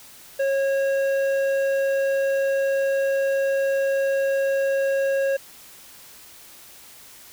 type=tone with hard clipping; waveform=triangle; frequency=546 Hz; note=C#5; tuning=26 cents flat; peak=-21 dBFS; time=0.39-5.37 s; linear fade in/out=10 ms; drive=12 dB; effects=white hiss -46 dBFS RMS until 7.32 s